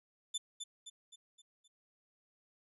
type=tone with echo; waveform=25% pulse; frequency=3520 Hz; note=A7; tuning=in tune; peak=-31 dBFS; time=0.34-0.38 s; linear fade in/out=10 ms; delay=260 ms; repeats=5; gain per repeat=-6 dB; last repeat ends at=1.68 s; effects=resampled to 32000 Hz